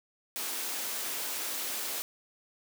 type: high-pass noise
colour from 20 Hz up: white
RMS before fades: -35 dBFS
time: 0.36-2.02 s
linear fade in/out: 0 ms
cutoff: 240 Hz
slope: 24 dB/octave
effects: none